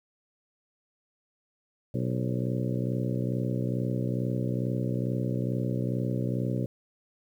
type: harmonic tone with a mistuned harmonic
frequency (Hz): 62.3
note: B1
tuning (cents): +16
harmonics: 2 / 3 / 4 / 5 / 6 / 7 / 8 / 9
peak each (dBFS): -29 / -33 / -35 / -37 / -39 / -40 / -41 / -42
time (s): 1.94-6.66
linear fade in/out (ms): 5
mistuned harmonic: 8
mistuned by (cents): +59
effects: 10-bit